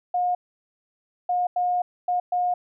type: tone bursts at uneven times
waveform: sine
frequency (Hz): 717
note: F5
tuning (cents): +45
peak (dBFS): -20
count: 5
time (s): 0.14-0.35 / 1.29-1.47 / 1.56-1.82 / 2.08-2.2 / 2.32-2.54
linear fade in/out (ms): 5
effects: none